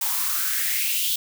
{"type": "noise with high-pass filter sweep", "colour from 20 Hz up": "blue", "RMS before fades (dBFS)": -24, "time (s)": [0.01, 1.16], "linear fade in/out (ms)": 5, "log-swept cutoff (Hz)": [810, 3500], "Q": 4.4, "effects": []}